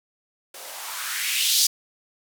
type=noise with band-pass filter sweep; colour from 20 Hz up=violet; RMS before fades=-25 dBFS; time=0.54-1.67 s; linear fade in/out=5 ms; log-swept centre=440 to 5000 Hz; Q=2.6; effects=none